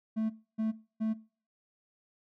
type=tone bursts; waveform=triangle; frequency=220 Hz; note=A3; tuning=in tune; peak=-26 dBFS; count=3; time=0.16-1.14 s; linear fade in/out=20 ms; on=140 ms; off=280 ms; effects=noise-tail reverb RT60 0.4 s tail -20 dB re dry